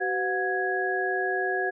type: tone cluster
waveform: sine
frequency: 378.8 / 502 / 722 / 1663 Hz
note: F#4 / B4 / F#5 / G#6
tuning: +41 / +28 / -43 / +2 cents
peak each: -29 / -36 / -30 / -28 dBFS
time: 0-1.71 s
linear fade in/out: 20 ms
effects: none